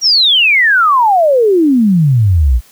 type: exponential sweep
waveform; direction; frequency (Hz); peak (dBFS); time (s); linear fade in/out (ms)
sine; down; 5810 to 54.9; -6; 0.01-2.61; 50
effects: white hiss -45 dBFS RMS until 2.71 s